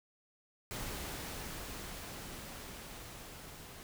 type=noise with level ramp; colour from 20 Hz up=pink; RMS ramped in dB=-41 to -51 dBFS; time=0.71-3.83 s; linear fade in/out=0 ms; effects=none